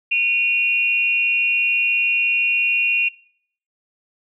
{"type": "tone pair together", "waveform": "sine", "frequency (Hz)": [2458, 2757], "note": ["D#7", "F7"], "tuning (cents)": [-22, -23], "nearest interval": "major second", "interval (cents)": 199, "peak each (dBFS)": -18, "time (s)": [0.11, 3.09], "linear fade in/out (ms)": 10, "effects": ["noise-tail reverb RT60 0.6 s tail -22 dB re dry"]}